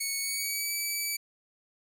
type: tone with pitch glide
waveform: 10% pulse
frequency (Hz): 2217 to 2299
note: C#7 to D7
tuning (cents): 0 to -37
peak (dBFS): -21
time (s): 0-1.17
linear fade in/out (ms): 10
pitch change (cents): +63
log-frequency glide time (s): 0.2-0.72
effects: none